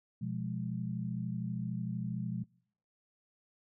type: chord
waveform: sine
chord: F diminished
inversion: second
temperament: equal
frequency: 123.47 / 174.61 / 207.7 Hz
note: Cb3 / F3 / Ab3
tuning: 0 / 0 / 0 cents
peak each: -38 / -38 / -39 dBFS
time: 0.21-2.44 s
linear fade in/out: 10 ms
effects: noise-tail reverb RT60 0.6 s tail -25 dB re dry